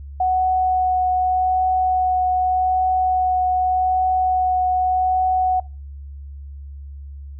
sine tone with vibrato, 740 Hz, F#5, in tune, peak -15 dBFS, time 0.2-5.6 s, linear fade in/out 5 ms, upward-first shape triangle, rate 0.84 Hz, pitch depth 10 cents each way, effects noise-tail reverb RT60 0.3 s tail -23 dB re dry + added 70 Hz sine -32 dBFS peak until 7.39 s

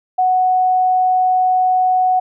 sine tone, 740 Hz, F#5, in tune, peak -11 dBFS, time 0.18-2.2 s, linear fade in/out 10 ms, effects none

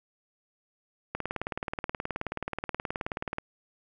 click train, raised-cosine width 0.5 ms, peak -16 dBFS, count 43, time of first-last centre 1.15-3.384 s, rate 18.8 Hz, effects none

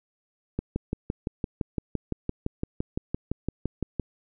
click train, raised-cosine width 3 ms, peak -14 dBFS, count 21, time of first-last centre 0.59-3.997 s, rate 5.87 Hz, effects none

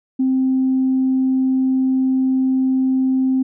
sine tone, 261.6 Hz, C4, in tune, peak -13 dBFS, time 0.19-3.43 s, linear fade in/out 10 ms, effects tanh soft clip ceiling -9 dBFS

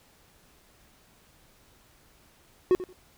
triangle tone with echo, 366.5 Hz, F#4, 16 cents flat, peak -15 dBFS, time 2.71-2.75 s, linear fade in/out 0 ms, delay 89 ms, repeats 2, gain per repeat -15 dB, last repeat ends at 2.928 s, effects pink hiss -60 dBFS RMS until 3.17 s

